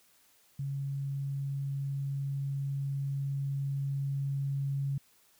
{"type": "tone with level ramp", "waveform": "sine", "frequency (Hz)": 138.59, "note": "C#3", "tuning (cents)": 0, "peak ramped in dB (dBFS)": [-32, -29], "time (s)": [0.59, 4.98], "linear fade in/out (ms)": 5, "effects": ["white hiss -65 dBFS RMS until 5.39 s"]}